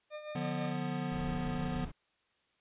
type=tone with tremolo; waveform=40% pulse; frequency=604 Hz; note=D5; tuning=48 cents sharp; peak=-38 dBFS; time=0.1-0.76 s; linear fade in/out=50 ms; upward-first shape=sine; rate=6.1 Hz; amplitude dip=60%
type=chord; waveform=square; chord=B diminished; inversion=first; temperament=just; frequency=148.16 / 177.8 / 246.9 Hz; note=D3 / F3 / B3; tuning=+16 / +31 / 0 cents; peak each=-39 dBFS; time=0.35-1.85 s; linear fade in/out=5 ms
type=noise; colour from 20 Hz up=brown; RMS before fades=-42 dBFS; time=1.11-1.92 s; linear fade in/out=20 ms
effects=white hiss -74 dBFS RMS until 2.6 s + resampled to 8000 Hz